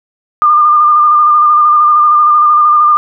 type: tone with vibrato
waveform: sine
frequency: 1204 Hz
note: D6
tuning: 43 cents sharp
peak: -4 dBFS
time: 0.42-2.97 s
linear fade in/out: 0 ms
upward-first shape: square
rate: 13 Hz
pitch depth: 21 cents each way
effects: none